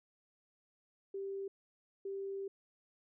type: tone bursts at uneven times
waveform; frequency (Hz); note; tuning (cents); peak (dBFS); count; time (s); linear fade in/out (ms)
sine; 392; G4; 0; -38; 2; 1.14-1.48 / 2.05-2.48; 5
effects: none